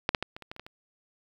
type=clicks; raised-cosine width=0.3 ms; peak=-7 / -7 / -14 / -24 / -28 / -22 / -29 / -23 / -28 dBFS; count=9; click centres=0.091 / 0.148 / 0.226 / 0.365 / 0.423 / 0.515 / 0.564 / 0.596 / 0.665 s; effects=8-bit